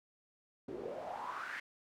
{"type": "noise with band-pass filter sweep", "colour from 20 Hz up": "pink", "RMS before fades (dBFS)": -43, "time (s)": [0.68, 1.6], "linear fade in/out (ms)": 5, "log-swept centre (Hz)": [330, 1900], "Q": 5.9, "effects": []}